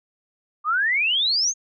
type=exponential sweep; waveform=sine; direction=up; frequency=1168 to 6640 Hz; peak=-18 dBFS; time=0.64-1.54 s; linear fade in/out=50 ms; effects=none